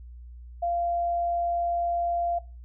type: tone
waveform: sine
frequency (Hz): 691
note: F5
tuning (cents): -19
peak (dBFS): -24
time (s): 0.62-2.39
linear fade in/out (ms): 10
effects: noise-tail reverb RT60 0.3 s tail -19 dB re dry + added 60 Hz sine -41 dBFS peak until 2.64 s